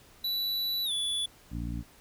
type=tone with pitch glide; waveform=square; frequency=3951 to 3440 Hz; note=B7 to A7; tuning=0 to -40 cents; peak=-29 dBFS; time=0.24-1.26 s; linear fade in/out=5 ms; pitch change=-240 cents; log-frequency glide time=0.84-0.92 s
type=harmonic tone; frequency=58.27 Hz; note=A#1; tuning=in tune; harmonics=1 / 2 / 3 / 4 / 5; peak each=-35 / -38 / -40 / -41 / -42 dBFS; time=1.5-1.84 s; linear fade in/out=50 ms
effects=pink hiss -57 dBFS RMS until 2 s

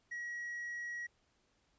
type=tone with tanh clipping; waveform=sine; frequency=1910 Hz; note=A#6; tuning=42 cents sharp; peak=-40 dBFS; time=0.11-1.07 s; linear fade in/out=10 ms; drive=2 dB; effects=pink hiss -75 dBFS RMS until 1.78 s + resampled to 16000 Hz

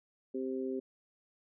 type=harmonic tone; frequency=130.81 Hz; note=C3; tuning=in tune; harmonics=2 / 3 / 4; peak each=-37 / -36 / -45 dBFS; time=0.34-0.8 s; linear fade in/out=10 ms; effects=none

